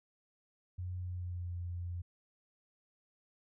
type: tone with pitch glide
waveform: sine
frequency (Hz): 90.4 to 87.67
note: F#2 to F2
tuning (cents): -40 to +7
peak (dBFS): -37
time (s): 0.78-2.02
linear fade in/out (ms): 10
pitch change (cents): -53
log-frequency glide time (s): 0.98-1.55
effects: none